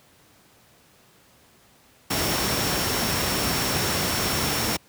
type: tone in noise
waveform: sine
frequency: 5470 Hz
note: F8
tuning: 37 cents flat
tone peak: -32 dBFS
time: 2.1-4.77 s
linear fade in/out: 10 ms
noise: pink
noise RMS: -24 dBFS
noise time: 2.1-4.77 s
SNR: -11 dB
effects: pink hiss -56 dBFS RMS until 4.88 s + high-pass 80 Hz 12 dB/octave